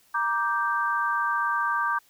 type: chord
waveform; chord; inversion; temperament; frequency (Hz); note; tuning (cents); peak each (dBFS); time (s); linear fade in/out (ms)
sine; G minor; first; just; 940.8 / 1176 / 1568; Bb5 / D6 / G6; +16 / +2 / 0; -29 / -26 / -27; 0.14-1.99; 10
effects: white hiss -61 dBFS RMS until 2.09 s